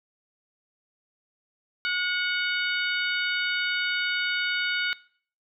harmonic tone with a mistuned harmonic, 740 Hz, F#5, in tune, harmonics 2 / 3 / 4 / 5 / 6, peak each -27 / -31 / -33 / -35 / -37 dBFS, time 1.85-4.93 s, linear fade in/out 0 ms, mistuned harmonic 2, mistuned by -37 cents, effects noise-tail reverb RT60 0.5 s tail -21 dB re dry

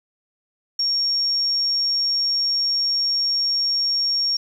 sine tone, 5540 Hz, F8, 15 cents flat, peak -18 dBFS, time 0.79-4.37 s, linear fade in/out 5 ms, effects 8-bit

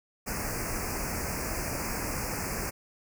pink band-stop noise, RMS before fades -33 dBFS, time 0.26-2.71 s, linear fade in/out 20 ms, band 2600 to 4700 Hz, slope 96 dB/octave, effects none

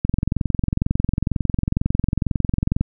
click train, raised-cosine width 5 ms, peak -6 dBFS, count 62, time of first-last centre 0.05-2.81 s, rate 22.1 Hz, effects none

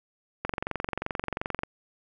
click train, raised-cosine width 0.5 ms, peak -14 dBFS, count 28, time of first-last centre 0.45-1.634 s, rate 22.8 Hz, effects none

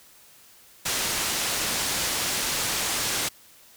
white low-pass noise, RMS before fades -27 dBFS, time 0.85-3.29 s, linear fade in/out 10 ms, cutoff 8700 Hz, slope 12 dB/octave, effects white hiss -53 dBFS RMS until 3.76 s

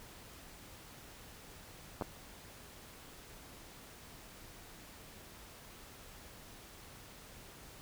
clicks, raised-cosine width 1 ms, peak -23 dBFS, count 2, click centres 2.012 / 2.022 s, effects pink hiss -54 dBFS RMS until 7.81 s

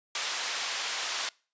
white band-pass noise, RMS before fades -33 dBFS, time 0.15-1.29 s, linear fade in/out 2 ms, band 740 to 5500 Hz, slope 12 dB/octave, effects noise-tail reverb RT60 0.4 s tail -25 dB re dry + resampled to 16000 Hz

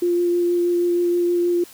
sine tone with vibrato, 349.2 Hz, F4, in tune, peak -16 dBFS, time 0.02-1.64 s, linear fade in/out 5 ms, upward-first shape sine, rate 6.3 Hz, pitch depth 10 cents each way, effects white hiss -45 dBFS RMS until 1.73 s

